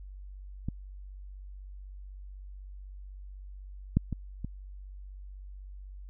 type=clicks; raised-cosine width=5 ms; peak=-19 / -10 / -20 / -23 dBFS; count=4; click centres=0.686 / 3.97 / 4.127 / 4.446 s; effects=added 48 Hz sine -42 dBFS peak until 6.09 s